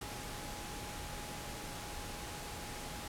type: tone in noise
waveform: sine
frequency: 830.6 Hz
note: G#5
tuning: in tune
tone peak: -51 dBFS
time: 0.01-3.08 s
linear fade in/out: 5 ms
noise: pink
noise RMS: -44 dBFS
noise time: 0.01-3.08 s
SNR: -10 dB
effects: low-pass 12000 Hz 12 dB/octave